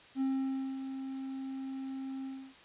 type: tone with ADSR envelope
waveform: triangle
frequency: 266.8 Hz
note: C4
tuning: 34 cents sharp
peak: -26 dBFS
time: 0.15-2.55 s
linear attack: 60 ms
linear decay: 560 ms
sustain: -9 dB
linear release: 300 ms
effects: white hiss -56 dBFS RMS until 2.64 s + resampled to 8000 Hz